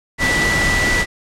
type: tone in noise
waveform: sine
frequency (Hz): 1965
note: B6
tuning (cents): -9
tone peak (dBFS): -16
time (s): 0.18-1.06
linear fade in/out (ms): 50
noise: pink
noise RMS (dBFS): -19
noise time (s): 0.18-1.06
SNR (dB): 0
effects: low-pass 8000 Hz 12 dB/octave